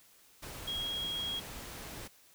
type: tone in noise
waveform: sine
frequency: 3282 Hz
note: G#7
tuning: 21 cents flat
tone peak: -34 dBFS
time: 0.67-1.4 s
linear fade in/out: 10 ms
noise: pink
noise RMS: -45 dBFS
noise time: 0.42-2.08 s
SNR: +8 dB
effects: white hiss -62 dBFS RMS until 2.34 s

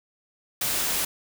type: noise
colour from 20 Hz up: white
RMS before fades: -26 dBFS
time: 0.61-1.05 s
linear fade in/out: 5 ms
effects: none

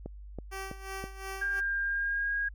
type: click train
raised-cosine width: 2 ms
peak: -25 dBFS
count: 4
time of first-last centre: 0.06-1.04 s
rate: 3.06 Hz
type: tone with tremolo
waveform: 10% pulse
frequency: 386.2 Hz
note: G4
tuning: 26 cents flat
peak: -28 dBFS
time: 0.51-1.61 s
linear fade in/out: 20 ms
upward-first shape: sine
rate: 2.8 Hz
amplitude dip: 80%
type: tone with pitch glide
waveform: sine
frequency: 1603 to 1635.7 Hz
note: G6 to G#6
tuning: +38 to -27 cents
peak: -28 dBFS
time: 1.41-2.49 s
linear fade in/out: 10 ms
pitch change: +35 cents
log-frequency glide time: 1.81-2.34 s
effects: added 50 Hz sine -43 dBFS peak until 2.54 s

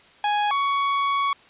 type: tone pair in turn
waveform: 40% pulse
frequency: 830.6 / 1119.1 Hz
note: G#5 / C#6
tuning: 0 / +16 cents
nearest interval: perfect fourth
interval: 516 cents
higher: second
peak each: -19 dBFS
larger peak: neither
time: 0.24-0.51 / 0.51-1.33 s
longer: second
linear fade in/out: 2 ms
effects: white hiss -52 dBFS RMS until 1.49 s + resampled to 8000 Hz

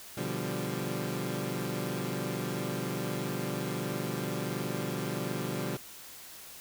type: chord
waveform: 20% pulse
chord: G dominant seventh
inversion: first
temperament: equal with one note detuned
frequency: 123.47 / 146.41 / 174.61 / 196 Hz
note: B2 / D3 / F3 / G3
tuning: 0 / -5 / 0 / 0 cents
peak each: -33 dBFS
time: 0.17-5.77 s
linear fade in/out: 5 ms
effects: white hiss -48 dBFS RMS until 6.6 s

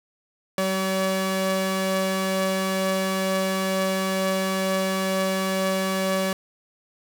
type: tone pair together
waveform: sawtooth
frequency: 190.72 / 570 Hz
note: G3 / C#5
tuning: -47 / +48 cents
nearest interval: octave + perfect fifth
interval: 1895 cents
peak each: -21 dBFS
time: 0.58-6.33 s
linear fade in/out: 2 ms
effects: none

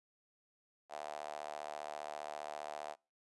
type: tone with high-pass filter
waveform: sawtooth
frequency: 75 Hz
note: D2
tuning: 37 cents sharp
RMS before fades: -45 dBFS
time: 0.89-2.96 s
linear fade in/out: 50 ms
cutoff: 700 Hz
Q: 5
effects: noise-tail reverb RT60 0.3 s tail -26 dB re dry + resampled to 24000 Hz

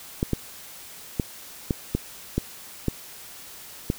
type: clicks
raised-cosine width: 3 ms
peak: -9 dBFS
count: 8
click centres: 0.229 / 0.333 / 1.198 / 1.708 / 1.95 / 2.38 / 2.883 / 3.901 s
effects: white hiss -43 dBFS RMS until 3.98 s

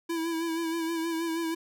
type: tone with vibrato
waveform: square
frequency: 330 Hz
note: E4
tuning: 2 cents sharp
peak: -29 dBFS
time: 0.09-1.55 s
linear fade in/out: 10 ms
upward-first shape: sine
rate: 6.3 Hz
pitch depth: 39 cents each way
effects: none

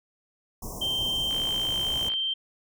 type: band-stop noise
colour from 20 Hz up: pink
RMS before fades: -37 dBFS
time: 0.62-2.09 s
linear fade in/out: 5 ms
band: 1100 to 5400 Hz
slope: 96 dB/octave
type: tone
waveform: sine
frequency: 3136 Hz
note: G7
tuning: in tune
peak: -25 dBFS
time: 0.81-2.34 s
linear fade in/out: 10 ms
type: click train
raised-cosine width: 0.3 ms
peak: -25 dBFS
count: 47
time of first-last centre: 1.31-2.137 s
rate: 55.6 Hz
effects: none

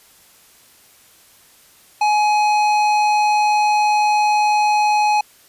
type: tone with tanh clipping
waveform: triangle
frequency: 841 Hz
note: G#5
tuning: 22 cents sharp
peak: -15 dBFS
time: 2.01-5.21 s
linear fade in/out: 5 ms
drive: 18 dB
effects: white hiss -50 dBFS RMS until 5.48 s + resampled to 32000 Hz

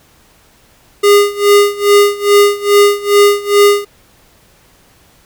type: tone with tremolo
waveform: square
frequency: 407.9 Hz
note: G#4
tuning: 31 cents flat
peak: -4 dBFS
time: 1.03-3.85 s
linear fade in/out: 10 ms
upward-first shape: sine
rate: 2.4 Hz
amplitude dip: 90%
effects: pink hiss -48 dBFS RMS until 5.25 s

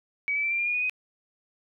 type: tone with pitch steps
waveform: sine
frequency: 2273 / 2305 / 2337 / 2370 / 2403 / 2436 / 2470 / 2505 Hz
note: C#7 / D7 / D7 / D7 / D7 / D#7 / D#7 / D#7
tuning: +43 / -33 / -9 / +15 / +39 / -37 / -13 / +11 cents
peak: -24 dBFS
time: 0.28-0.896 s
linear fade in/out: 0 ms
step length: 77 ms
effects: none

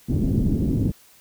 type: low-pass noise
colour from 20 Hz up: white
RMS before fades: -21 dBFS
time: 0.08-0.92 s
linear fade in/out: 20 ms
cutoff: 270 Hz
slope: 24 dB/octave
effects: white hiss -53 dBFS RMS until 1.2 s

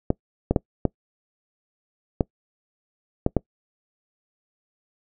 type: clicks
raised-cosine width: 2 ms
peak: -5 dBFS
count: 7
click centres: 0.104 / 0.51 / 0.562 / 0.853 / 2.208 / 3.264 / 3.367 s
effects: noise-tail reverb RT60 0.1 s tail -24 dB re dry

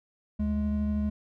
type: tone pair together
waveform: triangle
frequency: 74.25 / 210 Hz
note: D2 / G#3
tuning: +20 / +19 cents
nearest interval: octave + tritone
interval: 1799 cents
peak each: -28 / -25 dBFS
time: 0.39-1.1 s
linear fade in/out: 10 ms
effects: none

